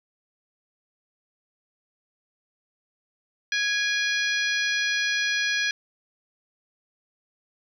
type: harmonic tone with a mistuned harmonic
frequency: 830.6 Hz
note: G#5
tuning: in tune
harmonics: 2 / 3 / 4 / 5 / 6 / 7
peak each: -25 / -29 / -31 / -33 / -35 / -36 dBFS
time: 3.52-5.71 s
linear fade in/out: 2 ms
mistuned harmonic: 3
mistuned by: -44 cents
effects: 9-bit